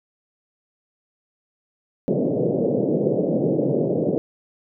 white band-pass noise, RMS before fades -21 dBFS, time 2.08-4.18 s, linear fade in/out 0 ms, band 130 to 560 Hz, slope 48 dB/octave, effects none

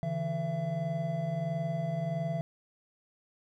triangle tone cluster, 142.2 / 163.7 / 671 Hz, C#3 / E3 / E5, +45 / -12 / +31 cents, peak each -34 / -31 / -33 dBFS, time 0.03-2.41 s, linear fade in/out 0 ms, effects none

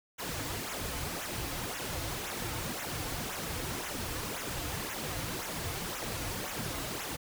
pink noise with flanger, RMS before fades -37 dBFS, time 0.18-7.17 s, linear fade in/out 20 ms, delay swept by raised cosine 0.21 to 5.21 ms, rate 1.9 Hz, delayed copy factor -0.75, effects none

